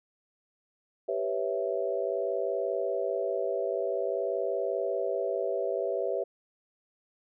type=chord; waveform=sine; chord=C# half-diminished seventh; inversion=second; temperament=equal; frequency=392 / 493.9 / 554.4 / 659.3 Hz; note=G4 / B4 / C#5 / E5; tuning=0 / 0 / 0 / 0 cents; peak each=-33 dBFS; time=1.08-6.24 s; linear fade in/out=10 ms; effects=none